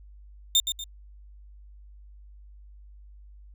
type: tone with echo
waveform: 30% pulse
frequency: 3623 Hz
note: A7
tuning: 50 cents sharp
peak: -15 dBFS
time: 0.55-0.6 s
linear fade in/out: 2 ms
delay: 120 ms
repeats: 2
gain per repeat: -8 dB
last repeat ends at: 0.84 s
effects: added 50 Hz sine -46 dBFS peak until 3.54 s